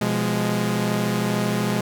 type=chord; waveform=sawtooth; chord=F diminished; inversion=second; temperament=equal with one note detuned; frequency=125.05 / 174.61 / 207.7 Hz; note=Cb3 / F3 / Ab3; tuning=+22 / 0 / 0 cents; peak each=-22 / -23 / -19 dBFS; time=0.01-1.81 s; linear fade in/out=5 ms; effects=none